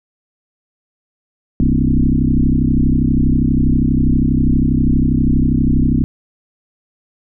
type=tone with frequency modulation; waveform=sine; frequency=144.6 Hz; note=D3; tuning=27 cents flat; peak=-10 dBFS; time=1.6-6.04 s; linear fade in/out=0 ms; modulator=32.4 Hz; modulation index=4.4; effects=none